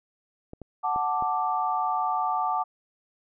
clicks, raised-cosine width 2 ms, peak -26 dBFS, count 4, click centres 0.534 / 0.617 / 0.961 / 1.224 s
sine chord, D major, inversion first, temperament equal, 740 / 880 / 1174.7 Hz, F#5 / A5 / D6, 0 / 0 / 0 cents, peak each -28 dBFS, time 0.83-2.64 s, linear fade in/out 20 ms
effects none

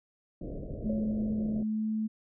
pink low-pass noise, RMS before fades -39 dBFS, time 0.41-1.63 s, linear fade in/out 5 ms, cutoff 650 Hz, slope 96 dB/octave
sine tone with pitch glide, 215 to 217.7 Hz, A3 to A3, -40 to -18 cents, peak -28 dBFS, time 0.84-2.08 s, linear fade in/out 20 ms, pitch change +22 cents, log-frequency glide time 1.53-1.9 s
sine tone with exponential decay, 554.4 Hz, C#5, in tune, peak -33 dBFS, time 0.89-1.4 s, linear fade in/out 5 ms, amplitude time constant 110 ms
effects none

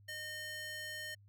square tone with high-pass filter, 612 Hz, D#5, 29 cents flat, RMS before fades -44 dBFS, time 0.08-1.15 s, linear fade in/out 10 ms, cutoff 1700 Hz, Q 1.4, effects added 101 Hz sine -59 dBFS peak until 1.28 s

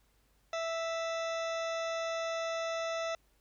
harmonic tone with a mistuned harmonic, 659.3 Hz, E5, in tune, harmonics 1 / 2 / 3 / 4 / 5 / 6 / 8 / 9 / 10, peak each -34 / -40 / -44 / -46 / -48 / -50 / -52 / -53 / -54 dBFS, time 0.53-3.15 s, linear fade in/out 2 ms, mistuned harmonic 5, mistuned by +110 cents, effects added 50 Hz sine -69 dBFS peak until 3.4 s + pink hiss -72 dBFS RMS until 3.4 s

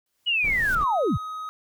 white noise with exponential growth, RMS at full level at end -39 dBFS, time 0.06-0.75 s, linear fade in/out 2 ms, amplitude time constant 150 ms
sine linear sweep, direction down, 2960 to 43.65 Hz, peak -20 dBFS, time 0.26-1.18 s, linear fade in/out 20 ms
brown noise, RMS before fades -33 dBFS, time 0.43-0.85 s, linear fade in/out 20 ms
triangle tone, 1260 Hz, D#6, 21 cents sharp, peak -29 dBFS, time 0.81-1.49 s, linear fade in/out 0 ms
effects none

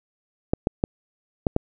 clicks, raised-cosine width 2 ms, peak -6 dBFS, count 5, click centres 0.535 / 0.671 / 0.839 / 1.468 / 1.564 s, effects none

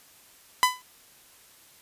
sawtooth tone with exponential decay, 1003 Hz, B5, 26 cents sharp, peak -10 dBFS, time 0.63-0.82 s, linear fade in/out 0 ms, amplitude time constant 40 ms, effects white hiss -55 dBFS RMS until 1.81 s + resampled to 32000 Hz

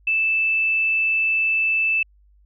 sine tone, 2637 Hz, E7, in tune, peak -17 dBFS, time 0.07-2.03 s, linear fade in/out 5 ms, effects added 50 Hz sine -52 dBFS peak until 2.45 s

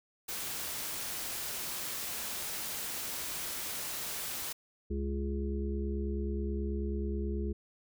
white noise, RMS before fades -38 dBFS, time 0.28-4.53 s, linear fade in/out 10 ms
harmonic tone, 69.3 Hz, C#2, in tune, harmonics 1 / 3 / 5 / 6, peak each -33 / -38 / -40 / -41 dBFS, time 4.9-7.53 s, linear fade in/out 10 ms
effects none

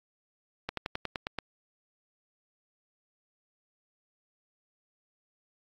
slowing click train, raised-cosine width 0.3 ms, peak -16 dBFS, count 8, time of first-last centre 0.69-1.387 s, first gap 83 ms, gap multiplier 1.06, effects AAC 48 kbps

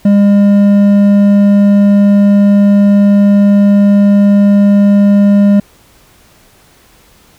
triangle tone with hard clipping, 202.1 Hz, G#3, 47 cents flat, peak -5 dBFS, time 0.05-5.6 s, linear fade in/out 5 ms, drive 9 dB, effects pink hiss -45 dBFS RMS until 7.38 s

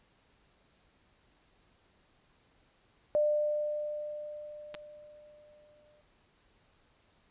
sine tone with exponential decay, 598 Hz, D5, 31 cents sharp, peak -23 dBFS, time 3.15-6.01 s, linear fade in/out 0 ms, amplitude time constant 620 ms
clicks, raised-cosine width 0.2 ms, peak -25 dBFS, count 2, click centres 4.743 / 4.749 s
effects pink hiss -68 dBFS RMS until 7.3 s + resampled to 8000 Hz

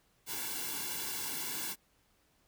white noise with comb filter, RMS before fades -38 dBFS, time 0.26-1.76 s, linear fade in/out 50 ms, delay 1.6 ms, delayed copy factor -1, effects pink hiss -71 dBFS RMS until 2.47 s

